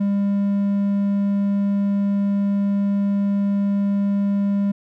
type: tone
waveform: triangle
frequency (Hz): 200.4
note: G3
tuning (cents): +38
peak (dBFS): -15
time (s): 0-4.72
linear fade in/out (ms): 10
effects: none